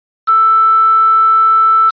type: tone with quantisation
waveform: sine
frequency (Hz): 1323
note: E6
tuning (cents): +6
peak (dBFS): -6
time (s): 0.27-1.91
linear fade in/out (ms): 20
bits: 4
effects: resampled to 11025 Hz